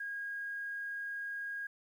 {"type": "tone with quantisation", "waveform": "sine", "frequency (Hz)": 1634, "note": "G#6", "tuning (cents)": -29, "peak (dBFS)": -37, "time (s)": [0, 1.67], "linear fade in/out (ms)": 5, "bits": 11, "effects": []}